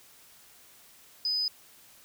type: tone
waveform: sine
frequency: 5000 Hz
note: D#8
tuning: 8 cents sharp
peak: -26 dBFS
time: 1.25-1.48 s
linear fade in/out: 2 ms
effects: white hiss -56 dBFS RMS until 2.04 s